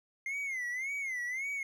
triangle tone with vibrato, 2093 Hz, C7, in tune, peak -32 dBFS, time 0.26-1.63 s, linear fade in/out 2 ms, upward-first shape sine, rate 1.8 Hz, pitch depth 140 cents each way, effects none

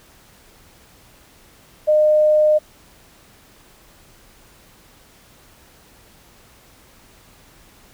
sine tone, 610 Hz, D#5, 34 cents flat, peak -11 dBFS, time 1.87-2.59 s, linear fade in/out 20 ms, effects pink hiss -50 dBFS RMS until 7.93 s

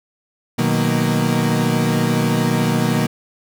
35% pulse chord, B major seventh, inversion none, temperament equal, 123.47 / 155.56 / 185 / 233.1 Hz, B2 / D#3 / F#3 / A#3, 0 / 0 / 0 / 0 cents, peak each -20 / -19 / -21 / -18 dBFS, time 0.58-3.07 s, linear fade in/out 10 ms, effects none

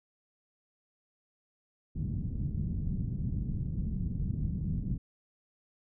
white low-pass noise, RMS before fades -33 dBFS, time 1.95-4.98 s, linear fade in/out 10 ms, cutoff 180 Hz, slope 24 dB/octave, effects none

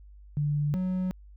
sine / triangle tone pair in turn, 146.83 / 184.58 Hz, D3 / F#3, 0 / -4 cents, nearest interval major third, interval 396 cents, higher second, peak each -24 dBFS, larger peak neither, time 0.37-0.74 / 0.74-1.11 s, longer neither, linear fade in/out 0 ms, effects added 50 Hz sine -47 dBFS peak until 1.36 s

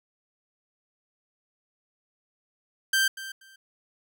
sawtooth tone with echo, 1568 Hz, G6, in tune, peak -17 dBFS, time 2.93-3.08 s, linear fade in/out 5 ms, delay 240 ms, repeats 2, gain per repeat -15 dB, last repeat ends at 3.56 s, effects none

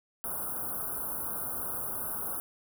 white band-stop noise, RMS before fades -35 dBFS, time 0.24-2.4 s, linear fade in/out 0 ms, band 1500 to 9700 Hz, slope 96 dB/octave, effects none

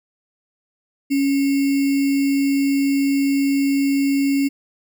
sine tone with sample-and-hold, 277.2 Hz, C#4, in tune, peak -15 dBFS, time 1.1-4.49 s, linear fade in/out 20 ms, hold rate 2450 Hz, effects none

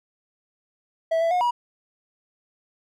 triangle tone with pitch steps, 654 / 665 / 721 / 964 Hz, E5 / E5 / F#5 / B5, -14 / +15 / -45 / -42 cents, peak -17 dBFS, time 1.11-1.51 s, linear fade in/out 10 ms, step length 100 ms, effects none

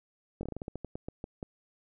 slowing click train, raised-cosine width 2 ms, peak -24 dBFS, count 14, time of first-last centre 0.41-1.428 s, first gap 21 ms, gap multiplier 1.2, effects none

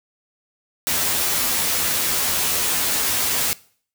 white noise with comb filter, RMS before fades -21 dBFS, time 0.87-3.53 s, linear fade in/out 0 ms, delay 12 ms, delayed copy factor +0.75, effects noise-tail reverb RT60 0.5 s tail -21 dB re dry

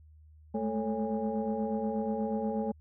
sine tone cluster, 210.2 / 218.5 / 440.1 / 554 / 817 Hz, G#3 / A3 / A4 / C#5 / G#5, +21 / -12 / 0 / -1 / -29 cents, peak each -37 / -32 / -35 / -37 / -38 dBFS, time 0.54-2.72 s, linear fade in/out 10 ms, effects tanh soft clip ceiling -20 dBFS + added 77 Hz sine -53 dBFS peak until 2.8 s

